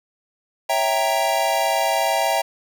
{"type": "chord", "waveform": "square", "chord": "C# diminished seventh", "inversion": "none", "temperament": "equal", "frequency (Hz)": [554.4, 659.3, 784, 932.3], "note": ["C#5", "E5", "G5", "Bb5"], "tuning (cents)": [0, 0, 0, 0], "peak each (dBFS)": [-28, -23, -23, -25], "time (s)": [0.69, 2.42], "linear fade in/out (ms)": 10, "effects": []}